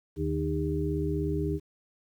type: harmonic tone with a mistuned harmonic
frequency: 76.7 Hz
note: D#2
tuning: 24 cents flat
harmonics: 1 / 2 / 4 / 5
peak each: -32 / -32 / -32 / -32 dBFS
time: 0.16-1.6 s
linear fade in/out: 50 ms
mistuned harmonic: 5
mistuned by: +86 cents
effects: 10-bit